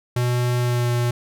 square tone with pitch glide, 122.6 to 120.77 Hz, B2 to B2, -12 to -38 cents, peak -19 dBFS, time 0.16-1.11 s, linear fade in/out 5 ms, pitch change -26 cents, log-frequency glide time 0.58-0.9 s, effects none

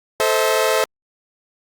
sawtooth chord, A minor, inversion none, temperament equal with one note detuned, 440 / 523.3 / 643.1 Hz, A4 / C5 / E5, 0 / 0 / -43 cents, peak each -16 dBFS, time 0.2-0.84 s, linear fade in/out 0 ms, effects Opus 48 kbps

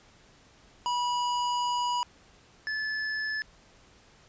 square tone pair in turn, 975 / 1732.4 Hz, B5 / A6, -23 / -27 cents, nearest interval minor seventh, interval 996 cents, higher second, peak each -27 / -30 dBFS, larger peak first, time 0.86-2.03 / 2.67-3.42 s, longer first, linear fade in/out 0 ms, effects pink hiss -58 dBFS RMS until 4.28 s + resampled to 16000 Hz

